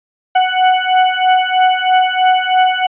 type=beating tone pair; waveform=40% pulse; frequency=740 / 743.1 Hz; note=F#5 / F#5; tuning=0 / +7 cents; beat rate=3.1 Hz; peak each=-12 dBFS; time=0.35-2.87 s; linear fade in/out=10 ms; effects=resampled to 8000 Hz